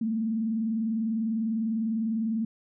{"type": "tone with vibrato", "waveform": "sine", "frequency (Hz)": 222.3, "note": "A3", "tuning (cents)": 18, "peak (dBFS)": -25, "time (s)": [0.01, 2.45], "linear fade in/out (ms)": 5, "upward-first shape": "sine", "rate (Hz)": 20, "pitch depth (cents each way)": 84, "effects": []}